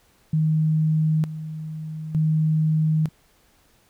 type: tone with tremolo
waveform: sine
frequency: 156.5 Hz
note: D#3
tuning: 10 cents sharp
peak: -17 dBFS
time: 0.33-3.09 s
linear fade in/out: 5 ms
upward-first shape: square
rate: 0.55 Hz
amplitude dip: 75%
effects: pink hiss -60 dBFS RMS until 3.89 s